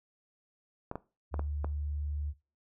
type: clicks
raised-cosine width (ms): 1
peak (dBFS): -22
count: 5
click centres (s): 0.914 / 0.956 / 1.342 / 1.394 / 1.645
type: tone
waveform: sine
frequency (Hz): 73.42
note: D2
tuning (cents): 0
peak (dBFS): -32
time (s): 1.31-2.34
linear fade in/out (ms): 50
effects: noise-tail reverb RT60 0.3 s tail -19 dB re dry